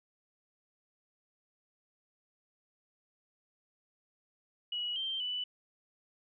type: tone with pitch steps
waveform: sine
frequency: 2921 / 3143 / 2977 Hz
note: F#7 / G7 / F#7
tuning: -23 / +4 / +10 cents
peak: -33 dBFS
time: 4.72-5.44 s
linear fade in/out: 5 ms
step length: 240 ms
effects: none